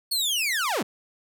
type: linear sweep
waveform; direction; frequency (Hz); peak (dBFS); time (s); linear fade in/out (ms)
sawtooth; down; 4435 to 143.7; -20; 0.11-0.83; 10
effects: none